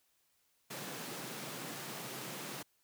pink high-pass noise, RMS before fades -44 dBFS, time 0.7-2.63 s, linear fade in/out 10 ms, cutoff 120 Hz, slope 96 dB/octave, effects white hiss -75 dBFS RMS until 2.83 s

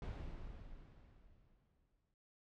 brown noise with exponential decay, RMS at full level -42 dBFS, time 0.02-2.14 s, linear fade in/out 2 ms, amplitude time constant 460 ms, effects low-pass 4000 Hz 12 dB/octave

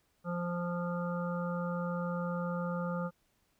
harmonic tone, 174.61 Hz, F3, in tune, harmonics 1 / 3 / 5 / 7 / 8, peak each -34 / -38 / -46 / -42 / -46 dBFS, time 0.24-3.11 s, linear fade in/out 50 ms, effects pink hiss -74 dBFS RMS until 3.59 s

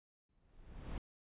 brown noise with exponential growth, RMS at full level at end -38 dBFS, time 0.29-0.98 s, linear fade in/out 2 ms, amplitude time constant 150 ms, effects resampled to 8000 Hz

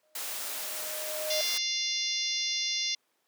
sine tone with exponential growth, 617 Hz, D#5, 15 cents flat, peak -28 dBFS, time 0.03-1.41 s, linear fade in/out 2 ms, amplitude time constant 300 ms
white noise, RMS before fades -36 dBFS, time 0.15-1.58 s, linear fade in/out 5 ms
harmonic tone, 698.5 Hz, F5, in tune, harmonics 3 / 4 / 5 / 6 / 7 / 8 / 9, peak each -38 / -39 / -34 / -37 / -35 / -34 / -40 dBFS, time 1.3-2.95 s, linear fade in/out 5 ms
effects pink hiss -73 dBFS RMS until 3.27 s + high-pass 400 Hz 12 dB/octave

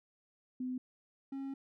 sine / triangle tone pair in turn, 254 / 272 Hz, B3 / C#4, +49 / -33 cents, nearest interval minor second, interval 118 cents, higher second, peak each -35 / -36 dBFS, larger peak first, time 0.6-0.78 / 1.32-1.54 s, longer second, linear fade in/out 5 ms, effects none

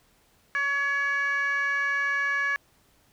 sine tone with frequency modulation, 1693 Hz, G#6, 33 cents sharp, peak -22 dBFS, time 0.55-2.56 s, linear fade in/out 0 ms, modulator 567 Hz, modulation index 0.74, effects tanh soft clip ceiling -20 dBFS + pink hiss -63 dBFS RMS until 3.12 s

